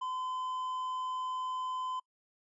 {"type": "tone with hard clipping", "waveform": "triangle", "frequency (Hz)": 1021, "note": "C6", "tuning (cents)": -43, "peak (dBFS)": -35, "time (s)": [0.01, 2], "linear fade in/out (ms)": 10, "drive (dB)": 7, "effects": ["noise-tail reverb RT60 0.1 s tail -26 dB re dry", "resampled to 22050 Hz"]}